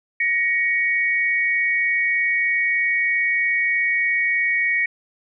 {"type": "tone pair together", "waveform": "sine", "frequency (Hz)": [1891.8, 2235], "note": ["A#6", "C#7"], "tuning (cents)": [25, 14], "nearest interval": "minor third", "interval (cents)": 289, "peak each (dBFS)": -20, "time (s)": [0.2, 4.86], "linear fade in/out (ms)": 5, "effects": []}